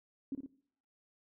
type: tone with echo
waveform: sine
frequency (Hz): 272.5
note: C#4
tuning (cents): -29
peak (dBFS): -34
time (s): 0.32-0.35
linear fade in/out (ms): 2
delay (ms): 56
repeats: 2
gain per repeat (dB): -4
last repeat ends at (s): 0.462
effects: noise-tail reverb RT60 0.6 s tail -20 dB re dry